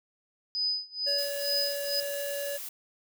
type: tone with tremolo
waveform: sine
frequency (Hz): 4996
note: D#8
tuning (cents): +6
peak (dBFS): -25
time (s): 0.55-2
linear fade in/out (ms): 0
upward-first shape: sine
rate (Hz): 2.2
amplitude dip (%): 95
type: tone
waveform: square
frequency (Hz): 568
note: C#5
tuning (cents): +42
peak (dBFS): -33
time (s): 1.06-2.58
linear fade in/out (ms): 20
type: noise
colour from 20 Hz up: blue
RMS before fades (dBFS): -39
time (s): 1.18-2.69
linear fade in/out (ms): 5
effects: none